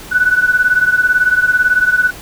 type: beating tone pair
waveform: sine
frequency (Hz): 1481 / 1499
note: F#6 / F#6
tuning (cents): +1 / +22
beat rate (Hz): 18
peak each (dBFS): -11 / -14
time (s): 0.11-2.11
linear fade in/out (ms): 20
effects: pink hiss -33 dBFS RMS until 2.21 s